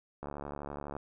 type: click train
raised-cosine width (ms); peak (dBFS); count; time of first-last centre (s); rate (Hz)
1; -26; 54; 0.23-0.966; 72
effects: none